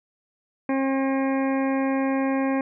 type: harmonic tone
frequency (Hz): 269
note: C4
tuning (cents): +48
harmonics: 1 / 2 / 3 / 4 / 6 / 7 / 8 / 9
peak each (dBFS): -22 / -28 / -32 / -34 / -38 / -39 / -40 / -41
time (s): 0.69-2.61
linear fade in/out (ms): 2
effects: none